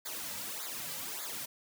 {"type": "noise with flanger", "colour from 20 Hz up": "white", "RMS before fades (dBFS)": -40, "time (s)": [0.05, 1.46], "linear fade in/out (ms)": 10, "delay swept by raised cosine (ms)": [0.35, 2.85], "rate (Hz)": 1.7, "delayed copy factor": -0.9, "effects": []}